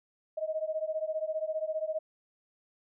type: beating tone pair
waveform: sine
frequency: 622.3 / 637.3 Hz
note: D#5 / D#5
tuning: 0 / +41 cents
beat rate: 15 Hz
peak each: -33 / -34 dBFS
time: 0.37-1.99 s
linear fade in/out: 10 ms
effects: none